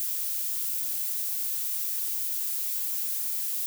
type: noise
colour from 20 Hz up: violet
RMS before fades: -30 dBFS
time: 0-3.66 s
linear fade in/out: 0 ms
effects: none